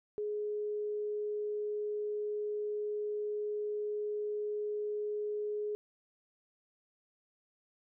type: tone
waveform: sine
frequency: 419.1 Hz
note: G#4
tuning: 16 cents sharp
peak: -33 dBFS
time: 0.18-5.75 s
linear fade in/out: 0 ms
effects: none